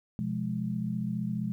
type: chord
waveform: sine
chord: F diminished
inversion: second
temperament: just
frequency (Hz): 125.72 / 174.61 / 209.5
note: Cb3 / F3 / Ab3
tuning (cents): +31 / 0 / +15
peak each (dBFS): -35 / -34 / -32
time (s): 0.19-1.52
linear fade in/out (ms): 0
effects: 11-bit